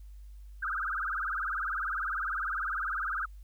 sine tone with vibrato, 1396.9 Hz, F6, in tune, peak -30 dBFS, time 0.62-3.26 s, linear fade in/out 10 ms, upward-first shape triangle, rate 20 Hz, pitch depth 290 cents each way, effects added 50 Hz sine -45 dBFS peak until 3.43 s + white hiss -71 dBFS RMS until 3.43 s

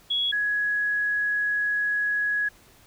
sine tone pair in turn, 3347 / 1673.5 Hz, G#7 / G#6, +13 / +13 cents, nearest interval octave, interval 1200 cents, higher first, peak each -22 dBFS, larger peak neither, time 0.1-0.32 / 0.32-2.49 s, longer second, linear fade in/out 10 ms, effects pink hiss -55 dBFS RMS until 2.86 s

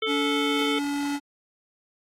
harmonic tone, 440 Hz, A4, in tune, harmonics 1 / 3 / 5 / 7 / 8, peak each -28 / -32 / -31 / -31 / -34 dBFS, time 0.02-0.79 s, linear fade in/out 5 ms
square tone, 285.7 Hz, D4, 48 cents flat, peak -26 dBFS, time 0.06-1.2 s, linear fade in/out 50 ms
violet noise with exponential decay, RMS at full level -37 dBFS, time 0.59-0.86 s, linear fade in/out 0 ms, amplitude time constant 58 ms
effects low-pass 12000 Hz 12 dB/octave + AAC 48 kbps

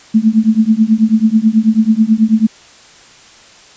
sine tone with tremolo, 220 Hz, A3, in tune, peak -3 dBFS, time 0.14-2.47 s, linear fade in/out 10 ms, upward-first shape triangle, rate 9.2 Hz, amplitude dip 100%, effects white hiss -41 dBFS RMS until 3.76 s + resampled to 16000 Hz

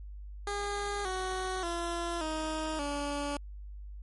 15% pulse tone with pitch steps, 406.6 / 372.9 / 341.9 / 313.5 / 287.5 Hz, G#4 / F#4 / F4 / D#4 / D4, -37 / +14 / -37 / +13 / -37 cents, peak -26 dBFS, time 0.47-3.37 s, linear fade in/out 2 ms, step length 580 ms, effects added 50 Hz sine -41 dBFS peak until 4.02 s + MP3 48 kbps

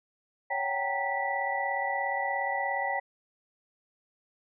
sine tone cluster, 558 / 754 / 791 / 925 / 1963 Hz, C#5 / F#5 / G5 / A#5 / B6, +11 / +32 / +15 / -14 / -11 cents, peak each -36 / -37 / -32 / -36 / -32 dBFS, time 0.5-3 s, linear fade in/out 10 ms, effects none

